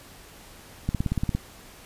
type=click train; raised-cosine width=5 ms; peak=-12 dBFS; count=9; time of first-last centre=0.89-1.35 s; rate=17.4 Hz; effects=pink hiss -48 dBFS RMS until 1.85 s + resampled to 32000 Hz